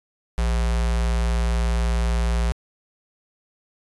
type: tone with notch filter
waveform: square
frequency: 58.1 Hz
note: A#1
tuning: 5 cents flat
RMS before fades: -21 dBFS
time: 0.38-2.52 s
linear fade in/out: 0 ms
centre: 280 Hz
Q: 1.6
effects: resampled to 24000 Hz